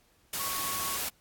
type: tone in noise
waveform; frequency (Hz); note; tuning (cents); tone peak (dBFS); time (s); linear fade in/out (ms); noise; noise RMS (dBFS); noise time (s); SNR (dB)
sine; 1108.7; C#6; 0; -36; 0.39-0.97; 5; white; -33; 0.33-1.09; -6
effects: pink hiss -66 dBFS RMS until 1.2 s + AAC 64 kbps